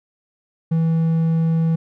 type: tone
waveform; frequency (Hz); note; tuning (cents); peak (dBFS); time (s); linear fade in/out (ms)
triangle; 163.2; E3; -17; -13; 0.71-1.76; 10
effects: none